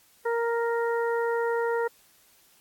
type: harmonic tone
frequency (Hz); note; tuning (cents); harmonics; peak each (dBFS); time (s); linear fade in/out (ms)
466.2; A#4; 0; 1 / 2 / 3 / 4; -25 / -31 / -35 / -37; 0.25-1.88; 10
effects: white hiss -60 dBFS RMS until 2.6 s + AAC 64 kbps